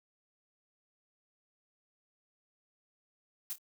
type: noise with echo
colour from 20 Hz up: blue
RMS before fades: -37 dBFS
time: 3.5-3.53 s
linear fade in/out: 0 ms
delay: 26 ms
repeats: 2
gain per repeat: -12 dB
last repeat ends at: 3.582 s
effects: none